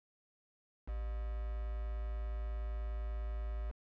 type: tone with quantisation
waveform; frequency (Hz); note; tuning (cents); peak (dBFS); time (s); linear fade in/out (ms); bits
sine; 55.2; A1; +6; -36; 0.87-3.72; 20; 8
effects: low-pass 2000 Hz 12 dB/octave